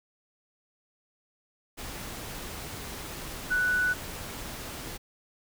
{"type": "tone in noise", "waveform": "sine", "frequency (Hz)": 1483, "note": "F#6", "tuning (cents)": 4, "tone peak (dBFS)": -23, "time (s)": [3.5, 3.94], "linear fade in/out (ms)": 20, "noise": "pink", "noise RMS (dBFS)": -39, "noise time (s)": [1.77, 4.98], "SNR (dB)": 13, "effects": []}